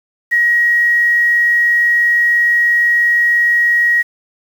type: tone with quantisation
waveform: sine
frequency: 1897 Hz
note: A#6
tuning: 30 cents sharp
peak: -9 dBFS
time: 0.31-4.03 s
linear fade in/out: 20 ms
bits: 6
effects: none